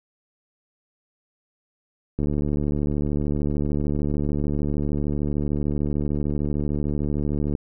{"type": "click train", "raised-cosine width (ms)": 3, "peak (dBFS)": -13, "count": 394, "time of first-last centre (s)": [2.19, 7.552], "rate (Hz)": 73.3, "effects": []}